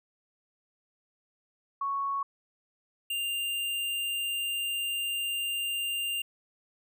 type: tone pair in turn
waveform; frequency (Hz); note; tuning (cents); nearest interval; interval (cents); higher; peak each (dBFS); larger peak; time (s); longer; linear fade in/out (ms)
sine / square; 1108.7 / 2794; C#6 / F7; 0 / 0; octave + major third; 1600; second; -28 / -30; first; 1.81-2.23 / 3.1-6.22; second; 5
effects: none